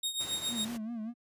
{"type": "tone with tremolo", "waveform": "sawtooth", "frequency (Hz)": 3729, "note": "A#7", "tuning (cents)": 0, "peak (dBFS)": -26, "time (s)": [0.03, 0.65], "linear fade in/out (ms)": 5, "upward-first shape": "triangle", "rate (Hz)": 7.3, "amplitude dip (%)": 80}
{"type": "noise", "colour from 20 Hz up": "pink", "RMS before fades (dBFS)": -44, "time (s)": [0.19, 0.78], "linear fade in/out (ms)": 20}
{"type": "tone with vibrato", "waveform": "triangle", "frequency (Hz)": 226.3, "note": "A3", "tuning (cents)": 49, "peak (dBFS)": -33, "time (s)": [0.48, 1.14], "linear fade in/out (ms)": 50, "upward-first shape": "sine", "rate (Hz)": 5.1, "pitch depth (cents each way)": 100}
{"effects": ["high-pass 100 Hz 12 dB/octave", "resampled to 32000 Hz"]}